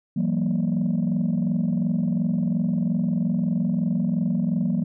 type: tone cluster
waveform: sine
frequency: 167.7 / 190.6 / 233.3 Hz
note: E3 / G3 / A#3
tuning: +30 / -48 / +2 cents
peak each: -23 dBFS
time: 0.16-4.84 s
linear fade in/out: 10 ms
effects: tanh soft clip ceiling -16 dBFS